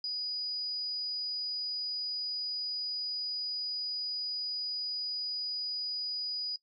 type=tone; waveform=sine; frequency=4930 Hz; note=D#8; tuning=17 cents flat; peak=-32 dBFS; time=0.04-6.56 s; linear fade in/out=2 ms; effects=noise-tail reverb RT60 0.1 s tail -17 dB re dry